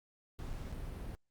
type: noise with dropouts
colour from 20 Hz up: brown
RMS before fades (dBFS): -42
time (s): 0.39-1.15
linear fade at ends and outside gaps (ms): 0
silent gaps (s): 0.53-0.536 / 0.719-0.725
effects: Opus 48 kbps